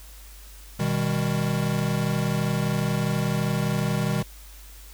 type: tone cluster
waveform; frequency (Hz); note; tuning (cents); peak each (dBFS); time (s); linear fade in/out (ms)
square; 125 / 157 / 200; B2 / D#3 / G3; +21 / +16 / +35; -28 / -27 / -28; 0.79-4.23; 10
effects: added 50 Hz sine -43 dBFS peak until 4.93 s + white hiss -49 dBFS RMS until 4.93 s